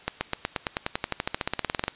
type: accelerating click train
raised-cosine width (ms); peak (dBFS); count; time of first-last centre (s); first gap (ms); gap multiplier
0.3; -9; 24; 0.08-1.881; 130; 0.95
effects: white hiss -49 dBFS RMS until 1.95 s + resampled to 8000 Hz